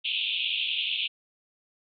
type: band-pass noise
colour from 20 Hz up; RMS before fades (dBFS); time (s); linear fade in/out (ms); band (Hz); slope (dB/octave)
white; -29; 0.04-1.08; 20; 2500 to 3600; 96
effects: none